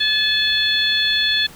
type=harmonic tone; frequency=862 Hz; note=A5; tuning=36 cents flat; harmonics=2 / 3 / 4 / 5; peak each=-21 / -27 / -18 / -22 dBFS; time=0-1.47 s; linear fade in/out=10 ms; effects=pink hiss -42 dBFS RMS until 1.55 s